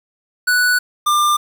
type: tone pair in turn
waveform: square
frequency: 1480 / 1194.8 Hz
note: F#6 / D6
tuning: 0 / +29 cents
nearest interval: major third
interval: 371 cents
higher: first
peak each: -13 dBFS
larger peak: neither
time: 0.47-0.79 / 1.06-1.37 s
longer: first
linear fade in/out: 10 ms
effects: 7-bit